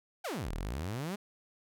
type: exponential two-way sweep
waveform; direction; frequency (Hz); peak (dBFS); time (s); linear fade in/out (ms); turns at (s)
sawtooth; down then up; 829 to 34.65 to 213.8; -31; 0.24-1.16; 10; 0.52
effects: none